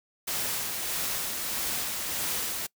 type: noise with tremolo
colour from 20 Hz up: white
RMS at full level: -30 dBFS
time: 0.27-2.67 s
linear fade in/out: 10 ms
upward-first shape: sine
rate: 1.6 Hz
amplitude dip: 30%
effects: noise-tail reverb RT60 0.1 s tail -23 dB re dry